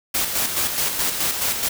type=noise with tremolo; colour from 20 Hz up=white; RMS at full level=-21 dBFS; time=0.14-1.69 s; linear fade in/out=10 ms; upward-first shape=square; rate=4.7 Hz; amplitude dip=45%; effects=none